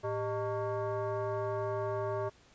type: tone with frequency modulation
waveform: sine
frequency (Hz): 110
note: A2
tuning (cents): 0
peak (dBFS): -31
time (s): 0.03-2.3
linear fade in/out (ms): 20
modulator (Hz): 506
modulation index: 1.7
effects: pink hiss -62 dBFS RMS until 2.54 s + resampled to 16000 Hz